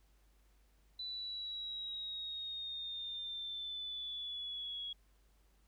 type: exponential sweep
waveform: sine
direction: down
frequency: 3990 to 3325 Hz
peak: -40 dBFS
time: 0.99-4.93 s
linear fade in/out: 5 ms
effects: added 50 Hz sine -66 dBFS peak until 5.67 s + pink hiss -75 dBFS RMS until 5.67 s